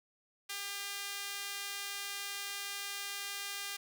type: tone with high-pass filter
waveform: sawtooth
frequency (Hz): 400.6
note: G4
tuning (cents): +38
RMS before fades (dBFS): -41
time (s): 0.49-3.77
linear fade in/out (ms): 10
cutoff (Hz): 2200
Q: 0.74
effects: none